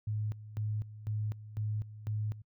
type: tone with tremolo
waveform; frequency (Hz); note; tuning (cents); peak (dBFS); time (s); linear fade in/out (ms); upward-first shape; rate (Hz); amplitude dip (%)
sine; 106.6; G#2; +46; -31; 0.07-2.42; 5; square; 2; 80
effects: noise-tail reverb RT60 0.1 s tail -26 dB re dry